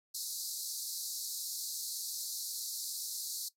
pink band-pass noise, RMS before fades -40 dBFS, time 0.14-3.49 s, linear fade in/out 10 ms, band 4000 to 15000 Hz, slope 96 dB/octave, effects noise-tail reverb RT60 0.1 s tail -17 dB re dry

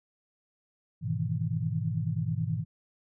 sine chord, E major seventh, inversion first, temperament equal, 103.83 / 123.47 / 155.56 / 164.81 Hz, G#2 / B2 / D#3 / E3, 0 / 0 / 0 / 0 cents, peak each -33 dBFS, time 1.01-2.65 s, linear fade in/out 50 ms, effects none

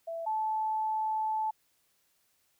sine tone pair in turn, 664 / 871 Hz, E5 / A5, +12 / -18 cents, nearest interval perfect fourth, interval 470 cents, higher second, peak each -34 / -28 dBFS, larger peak second, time 0.07-0.26 / 0.26-1.51 s, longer second, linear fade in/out 10 ms, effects white hiss -72 dBFS RMS until 2.59 s

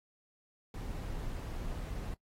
brown noise, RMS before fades -39 dBFS, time 0.74-2.14 s, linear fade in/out 2 ms, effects noise-tail reverb RT60 0.1 s tail -22 dB re dry + AAC 48 kbps

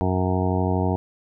harmonic tone, 92.4 Hz, F#2, 2 cents flat, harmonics 1 / 2 / 3 / 4 / 5 / 7 / 8 / 9 / 10, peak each -23 / -26 / -28 / -29 / -30 / -31 / -32 / -33 / -33 dBFS, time 0.01-0.96 s, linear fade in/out 0 ms, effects none

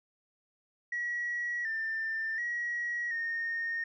sine tone with pitch steps, 1920 / 1789 / 1909 / 1841 Hz, B6 / A6 / A#6 / A#6, -49 / +28 / +41 / -22 cents, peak -30 dBFS, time 0.92-3.84 s, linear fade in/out 5 ms, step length 730 ms, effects tanh soft clip ceiling -27 dBFS

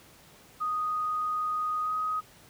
sine tone with pitch glide, 1243 to 1256.7 Hz, D#6 to D#6, -2 to +17 cents, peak -27 dBFS, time 0.6-2.21 s, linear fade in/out 20 ms, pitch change +19 cents, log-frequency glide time 1.82-1.92 s, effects pink hiss -55 dBFS RMS until 2.49 s + high-pass 60 Hz 12 dB/octave

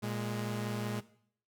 sawtooth tone pair together, 116.3 / 207.2 Hz, A#2 / G#3, -4 / -4 cents, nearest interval minor seventh, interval 1000 cents, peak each -33 / -33 dBFS, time 0.02-1.01 s, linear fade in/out 20 ms, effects noise-tail reverb RT60 0.6 s tail -17 dB re dry

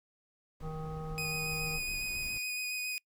brown noise, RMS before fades -45 dBFS, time 0.6-2.38 s, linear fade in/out 5 ms
harmonic tone, 157.3 Hz, D#3, 19 cents sharp, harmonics 1 / 3 / 5 / 7 / 8, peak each -39 / -44 / -47 / -58 / -50 dBFS, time 0.61-1.8 s, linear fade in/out 50 ms
sawtooth tone with vibrato, 2489 Hz, D#7, in tune, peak -31 dBFS, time 1.18-2.98 s, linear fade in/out 0 ms, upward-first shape square, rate 7.2 Hz, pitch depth 10 cents each way
effects noise-tail reverb RT60 0.1 s tail -26 dB re dry

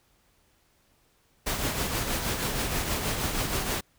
pink noise with tremolo, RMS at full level -27 dBFS, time 1.46-3.81 s, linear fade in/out 10 ms, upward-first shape triangle, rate 6.3 Hz, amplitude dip 50%, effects pink hiss -66 dBFS RMS until 3.98 s

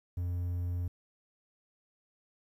triangle tone, 88.2 Hz, F2, 18 cents sharp, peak -29 dBFS, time 0.17-0.88 s, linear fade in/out 5 ms, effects 11-bit

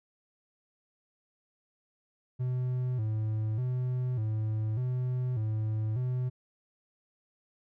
triangle tone with vibrato, 117.1 Hz, A#2, 8 cents sharp, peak -26 dBFS, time 2.39-6.3 s, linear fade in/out 20 ms, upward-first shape square, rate 0.84 Hz, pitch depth 130 cents each way, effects none

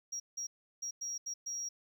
triangle tone bursts at uneven times, 5660 Hz, F8, 22 cents sharp, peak -34 dBFS, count 6, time 0.12-0.2 / 0.37-0.47 / 0.82-0.91 / 1.01-1.18 / 1.26-1.34 / 1.46-1.69 s, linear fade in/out 10 ms, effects tanh soft clip ceiling -33 dBFS + 12-bit

